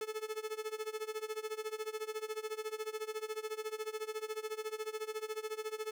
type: tone with tremolo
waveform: 45% pulse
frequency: 433.7 Hz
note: A4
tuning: 25 cents flat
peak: -35 dBFS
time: 0.01-5.91 s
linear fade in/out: 2 ms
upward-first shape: sine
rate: 14 Hz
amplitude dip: 90%
effects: none